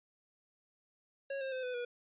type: tone with pitch steps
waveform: square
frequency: 550 / 532.8 / 516.1 / 500 / 484.4 Hz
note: C#5 / C5 / C5 / B4 / B4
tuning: -14 / +31 / -24 / +21 / -34 cents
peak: -37 dBFS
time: 1.3-1.85 s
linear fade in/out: 5 ms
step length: 110 ms
effects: resampled to 8000 Hz